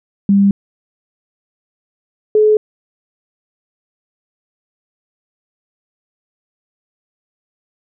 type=tone pair in turn; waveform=sine; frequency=199 / 427.4 Hz; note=G3 / G#4; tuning=+26 / +50 cents; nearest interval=octave + minor second; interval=1324 cents; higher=second; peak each=-7 dBFS; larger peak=neither; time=0.29-0.51 / 2.35-2.57 s; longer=neither; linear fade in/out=2 ms; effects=none